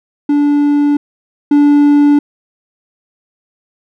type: tone pair in turn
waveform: triangle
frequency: 290.2 / 290.2 Hz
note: D4 / D4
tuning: -21 / -21 cents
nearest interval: unison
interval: 0 cents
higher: neither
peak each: -6 / -3 dBFS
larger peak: second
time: 0.29-0.97 / 1.51-2.19 s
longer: neither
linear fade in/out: 5 ms
effects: none